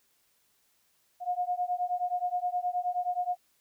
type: beating tone pair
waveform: sine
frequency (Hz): 713 / 722.5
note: F5 / F#5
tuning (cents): +36 / -41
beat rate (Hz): 9.5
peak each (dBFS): -31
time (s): 1.2-3.37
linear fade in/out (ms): 50
effects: white hiss -70 dBFS RMS until 3.6 s